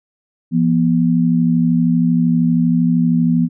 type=tone pair together; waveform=sine; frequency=170.1 / 242.9 Hz; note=F3 / B3; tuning=-45 / -29 cents; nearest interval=tritone; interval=616 cents; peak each=-14 dBFS; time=0.51-3.49 s; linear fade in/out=50 ms; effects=none